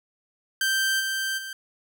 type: tone with level steps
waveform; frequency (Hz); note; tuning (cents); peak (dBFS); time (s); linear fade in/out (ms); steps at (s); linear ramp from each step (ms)
sawtooth; 1565; G6; -3; -18 / -22 / -30; 0.61-1.53; 2; 0.99 / 1.37; 20
effects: none